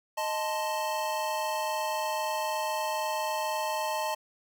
square chord, A diminished, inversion second, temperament equal, 622.3 / 880 / 1046.5 Hz, Eb5 / A5 / C6, 0 / 0 / 0 cents, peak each -34 / -32 / -38 dBFS, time 0.17-4.15 s, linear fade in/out 10 ms, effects none

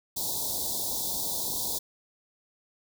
white band-stop noise, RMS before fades -31 dBFS, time 0.16-1.79 s, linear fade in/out 10 ms, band 1000 to 3500 Hz, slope 96 dB/octave, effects none

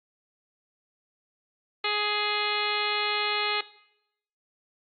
harmonic tone with a mistuned harmonic, 417.5 Hz, G#4, 9 cents sharp, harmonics 1 / 2 / 3 / 4 / 5 / 6 / 7 / 8 / 9 / 10, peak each -34 / -34 / -32 / -38 / -32 / -33 / -35 / -35 / -37 / -34 dBFS, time 1.84-3.61 s, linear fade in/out 5 ms, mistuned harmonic 8, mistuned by +18 cents, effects noise-tail reverb RT60 0.8 s tail -19 dB re dry + AAC 64 kbps

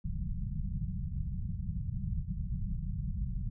pink low-pass noise, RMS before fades -35 dBFS, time 0.04-3.5 s, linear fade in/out 10 ms, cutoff 200 Hz, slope 96 dB/octave, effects none

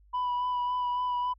sine tone with vibrato, 987.8 Hz, B5, in tune, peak -24 dBFS, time 0.13-1.34 s, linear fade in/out 20 ms, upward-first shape sine, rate 3.6 Hz, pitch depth 17 cents each way, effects tanh soft clip ceiling -26 dBFS + added 50 Hz sine -56 dBFS peak until 1.38 s

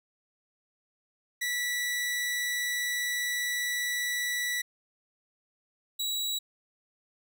sawtooth tone pair in turn, 1955 / 3892 Hz, B6 / B7, -18 / -26 cents, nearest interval octave, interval 1192 cents, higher second, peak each -25 / -26 dBFS, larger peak first, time 1.41-4.62 / 5.99-6.39 s, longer first, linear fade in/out 10 ms, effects none

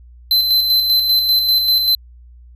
square tone with tremolo, 4064 Hz, B7, 49 cents sharp, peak -11 dBFS, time 0.31-1.95 s, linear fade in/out 2 ms, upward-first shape square, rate 5.1 Hz, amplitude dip 40%, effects added 60 Hz sine -39 dBFS peak until 2.55 s

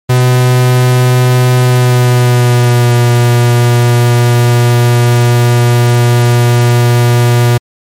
45% pulse tone with pitch glide, 125.5 to 120.32 Hz, B2 to B2, +28 to -45 cents, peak -5 dBFS, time 0.09-7.58 s, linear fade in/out 10 ms, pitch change -73 cents, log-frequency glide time 1.6-2.97 s, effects MP3 64 kbps

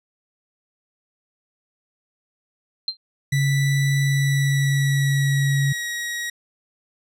sine tone with exponential decay, 4148 Hz, C8, 16 cents flat, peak -17 dBFS, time 2.88-2.97 s, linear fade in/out 2 ms, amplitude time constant 19 ms
sawtooth tone with pitch glide, 1971 to 1899.5 Hz, B6 to A#6, -4 to +32 cents, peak -22 dBFS, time 3.32-6.3 s, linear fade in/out 5 ms, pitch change -64 cents, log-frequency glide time 4.04-5.88 s
sine tone, 138.59 Hz, C#3, in tune, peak -17 dBFS, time 3.32-5.73 s, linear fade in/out 10 ms
effects low-pass 12000 Hz 12 dB/octave

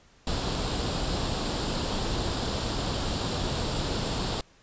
pink noise with comb filter, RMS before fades -29 dBFS, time 0.27-4.41 s, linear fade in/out 2 ms, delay 0.24 ms, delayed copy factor +0.55, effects pink hiss -59 dBFS RMS until 4.62 s + resampled to 16000 Hz

